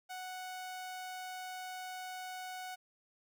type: tone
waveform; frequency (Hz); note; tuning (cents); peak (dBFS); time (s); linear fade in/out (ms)
sawtooth; 740; F#5; 0; -38; 0.09-2.76; 20
effects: none